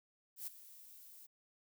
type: noise with ADSR envelope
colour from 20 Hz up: violet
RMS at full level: -42 dBFS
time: 0.36-1.27 s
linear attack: 110 ms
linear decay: 15 ms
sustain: -15 dB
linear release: 17 ms
effects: none